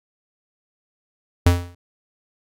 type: tone with exponential decay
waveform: square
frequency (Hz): 87.7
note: F2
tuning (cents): +8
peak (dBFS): -9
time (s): 1.46-1.75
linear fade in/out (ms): 5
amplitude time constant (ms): 63
effects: AAC 48 kbps